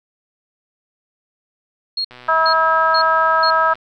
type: tone bursts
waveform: sine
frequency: 4281 Hz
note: C8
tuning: 39 cents sharp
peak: -18 dBFS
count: 4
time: 1.97-3.504 s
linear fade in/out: 5 ms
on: 76 ms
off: 410 ms
type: click train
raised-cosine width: 0.3 ms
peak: -23 dBFS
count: 205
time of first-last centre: 2.11-3.755 s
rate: 124 Hz
type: harmonic tone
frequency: 322.5 Hz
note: E4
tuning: 38 cents flat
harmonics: 2 / 3 / 4 / 5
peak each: -20 / -18 / -15 / -20 dBFS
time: 2.28-3.74 s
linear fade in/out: 10 ms
effects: none